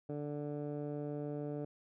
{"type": "tone with low-pass filter", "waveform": "15% pulse", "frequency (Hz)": 146.83, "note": "D3", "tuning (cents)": 0, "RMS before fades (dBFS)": -40, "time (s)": [0.09, 1.65], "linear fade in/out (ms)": 5, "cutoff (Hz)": 580, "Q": 1.2, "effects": []}